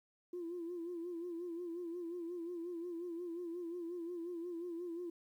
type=tone with vibrato; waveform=sine; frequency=344 Hz; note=F4; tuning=26 cents flat; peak=-39 dBFS; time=0.33-5.1 s; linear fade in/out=5 ms; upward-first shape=sine; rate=5.6 Hz; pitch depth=71 cents each way; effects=tanh soft clip ceiling -36 dBFS + 12-bit